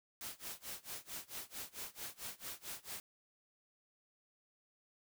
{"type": "noise with tremolo", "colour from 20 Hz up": "white", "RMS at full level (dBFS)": -44, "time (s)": [0.21, 3], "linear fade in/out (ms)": 0, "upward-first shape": "sine", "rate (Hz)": 4.5, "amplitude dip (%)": 95, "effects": []}